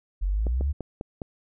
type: exponential sweep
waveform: sine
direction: up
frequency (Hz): 43.99 to 75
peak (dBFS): -22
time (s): 0.21-0.73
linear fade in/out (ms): 20
type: clicks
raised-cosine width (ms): 2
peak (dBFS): -19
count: 5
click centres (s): 0.468 / 0.61 / 0.807 / 1.011 / 1.218
effects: none